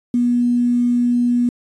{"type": "tone with quantisation", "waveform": "sine", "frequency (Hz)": 242.3, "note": "B3", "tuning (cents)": -33, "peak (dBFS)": -13, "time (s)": [0.14, 1.49], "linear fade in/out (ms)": 2, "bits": 7, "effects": ["resampled to 22050 Hz"]}